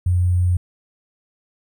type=tone with sample-and-hold; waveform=sine; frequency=89.4 Hz; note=F2; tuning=41 cents sharp; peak=-14 dBFS; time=0.06-0.57 s; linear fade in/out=5 ms; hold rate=8820 Hz; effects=none